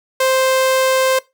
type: tone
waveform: sawtooth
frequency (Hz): 523.3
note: C5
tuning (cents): 0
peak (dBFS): -9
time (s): 0.2-1.19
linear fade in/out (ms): 5
effects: noise-tail reverb RT60 0.2 s tail -19 dB re dry